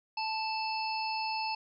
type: harmonic tone with a mistuned harmonic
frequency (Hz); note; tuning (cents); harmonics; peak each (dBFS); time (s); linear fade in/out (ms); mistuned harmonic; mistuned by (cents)
880; A5; 0; 1 / 3 / 5 / 6; -33 / -38 / -40 / -41; 0.17-1.55; 5; 6; -51
effects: none

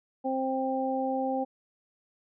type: harmonic tone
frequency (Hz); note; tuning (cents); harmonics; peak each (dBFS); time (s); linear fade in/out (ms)
263.6; C4; +13; 1 / 2 / 3; -31 / -31 / -31; 0.24-1.45; 20
effects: none

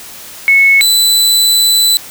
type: tone pair in turn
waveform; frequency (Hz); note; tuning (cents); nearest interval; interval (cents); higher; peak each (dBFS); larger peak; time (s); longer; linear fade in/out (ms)
sine / sawtooth; 2200 / 3993; C#7 / B7; -14 / +18; minor seventh; 1032; second; -4; neither; 0.48-0.81 / 0.81-1.97; second; 0
effects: white hiss -31 dBFS RMS until 2.1 s

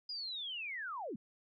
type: linear sweep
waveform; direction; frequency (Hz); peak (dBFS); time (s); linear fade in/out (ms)
sine; down; 4978 to 172; -39; 0.09-1.16; 5
effects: none

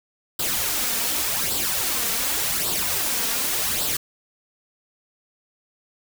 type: noise with flanger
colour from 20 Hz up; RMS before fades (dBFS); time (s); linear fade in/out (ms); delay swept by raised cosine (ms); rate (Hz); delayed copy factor
white; -24; 0.39-3.97; 5; 0.23 to 4.43; 0.87; +0.6
effects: none

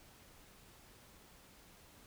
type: silence
effects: pink hiss -61 dBFS RMS until 2.06 s

